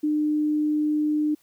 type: tone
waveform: sine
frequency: 301.8 Hz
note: D4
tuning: 47 cents sharp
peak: -20 dBFS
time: 0.03-1.35 s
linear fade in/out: 10 ms
effects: white hiss -63 dBFS RMS until 1.42 s